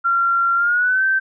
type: tone with pitch glide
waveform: sine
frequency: 1375 to 1552.3 Hz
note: F6 to G6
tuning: -27 to -17 cents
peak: -14 dBFS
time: 0.04-1.2 s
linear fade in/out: 20 ms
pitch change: +210 cents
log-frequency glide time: 0.56-1.04 s
effects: none